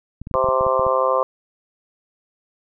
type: clicks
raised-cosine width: 5 ms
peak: -20 dBFS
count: 10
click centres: 0.216 / 0.271 / 0.313 / 0.353 / 0.443 / 0.488 / 0.61 / 0.666 / 0.795 / 0.866 s
type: harmonic tone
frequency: 130.81 Hz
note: C3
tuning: in tune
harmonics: 3 / 4 / 5 / 6 / 7 / 8 / 9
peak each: -28 / -19 / -25 / -32 / -29 / -21 / -24 dBFS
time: 0.34-1.23 s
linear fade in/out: 0 ms
effects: none